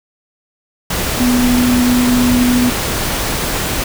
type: tone in noise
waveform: sine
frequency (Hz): 246.6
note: B3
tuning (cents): -2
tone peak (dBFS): -10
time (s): 1.2-2.7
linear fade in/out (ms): 5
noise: pink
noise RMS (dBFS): -18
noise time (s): 0.9-3.84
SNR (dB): +5
effects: none